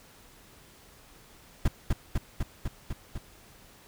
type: noise with echo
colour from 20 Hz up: brown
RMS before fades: -21 dBFS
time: 1.65-1.68 s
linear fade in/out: 5 ms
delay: 250 ms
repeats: 6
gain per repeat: -2 dB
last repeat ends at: 3.18 s
effects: pink hiss -55 dBFS RMS until 3.87 s